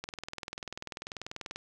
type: click train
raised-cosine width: 0.2 ms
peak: -21 dBFS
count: 32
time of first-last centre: 0.04-1.56 s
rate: 20.4 Hz
effects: none